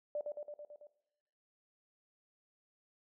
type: tone with echo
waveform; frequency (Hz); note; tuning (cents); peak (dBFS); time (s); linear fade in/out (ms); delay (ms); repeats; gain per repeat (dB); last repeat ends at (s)
sine; 591; D5; +11; -34; 0.15-0.21; 2; 110; 6; -3; 0.87
effects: noise-tail reverb RT60 0.9 s tail -17 dB re dry